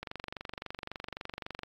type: click train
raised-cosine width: 0.3 ms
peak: -22 dBFS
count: 39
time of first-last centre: 0.03-1.633 s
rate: 23.7 Hz
effects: AAC 64 kbps